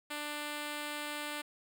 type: tone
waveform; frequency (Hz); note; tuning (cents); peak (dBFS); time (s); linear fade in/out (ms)
5% pulse; 295.9; D4; +13; -26; 0.1-1.42; 10
effects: none